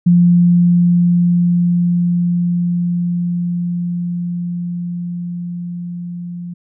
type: tone with level ramp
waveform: sine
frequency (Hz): 174.61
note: F3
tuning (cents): 0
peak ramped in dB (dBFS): -6 to -24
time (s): 0.06-6.54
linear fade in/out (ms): 10
effects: none